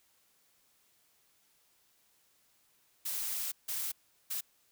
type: noise bursts at uneven times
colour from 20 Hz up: blue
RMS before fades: -36 dBFS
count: 3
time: 3.05-3.52 / 3.68-3.92 / 4.3-4.41 s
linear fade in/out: 10 ms
effects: white hiss -70 dBFS RMS until 4.71 s